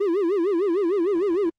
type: tone with vibrato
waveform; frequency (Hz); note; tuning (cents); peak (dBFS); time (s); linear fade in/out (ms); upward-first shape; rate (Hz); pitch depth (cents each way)
triangle; 370; F#4; 0; -17; 0-1.5; 10; sine; 6.6; 210
effects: Opus 24 kbps